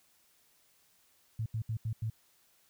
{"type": "tone bursts at uneven times", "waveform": "sine", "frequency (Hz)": 110.9, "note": "A2", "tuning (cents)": 14, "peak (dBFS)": -31, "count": 5, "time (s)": [[1.39, 1.46], [1.54, 1.62], [1.69, 1.77], [1.85, 1.93], [2.02, 2.1]], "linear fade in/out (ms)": 5, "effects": ["white hiss -68 dBFS RMS until 2.69 s"]}